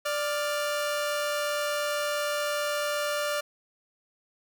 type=tone pair together; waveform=sawtooth; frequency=588.6 / 1403 Hz; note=D5 / F6; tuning=+4 / +8 cents; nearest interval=octave + minor third; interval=1504 cents; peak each=-24 / -30 dBFS; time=0.05-3.41 s; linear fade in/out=10 ms; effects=none